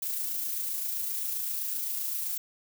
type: noise with amplitude modulation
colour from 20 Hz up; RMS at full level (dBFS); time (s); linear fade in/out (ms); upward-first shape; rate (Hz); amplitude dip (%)
violet; -31; 0.02-2.38; 5; sine; 27.7; 30
effects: none